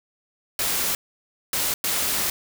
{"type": "noise bursts at uneven times", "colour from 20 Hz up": "white", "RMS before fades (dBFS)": -24, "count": 3, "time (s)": [[0.59, 0.95], [1.53, 1.74], [1.84, 2.3]], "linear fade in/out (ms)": 2, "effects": []}